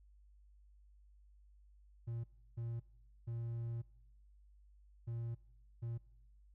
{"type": "tone bursts at uneven times", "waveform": "triangle", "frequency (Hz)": 116.54, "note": "A#2", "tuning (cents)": 0, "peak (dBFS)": -37, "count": 5, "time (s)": [[2.07, 2.24], [2.57, 2.8], [3.27, 3.82], [5.07, 5.35], [5.82, 5.98]], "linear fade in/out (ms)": 10, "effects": ["noise-tail reverb RT60 0.9 s tail -22 dB re dry", "added 50 Hz sine -61 dBFS peak until 6.54 s"]}